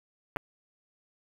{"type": "clicks", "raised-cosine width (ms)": 0.5, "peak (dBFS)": -16, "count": 2, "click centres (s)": [0.362, 0.369], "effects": ["7-bit"]}